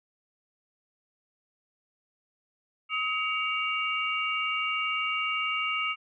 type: tone cluster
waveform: sine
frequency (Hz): 1267 / 2259 / 2792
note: D#6 / C#7 / F7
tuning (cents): +31 / +32 / -1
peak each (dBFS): -31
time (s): 2.89-5.96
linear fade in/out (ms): 50
effects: none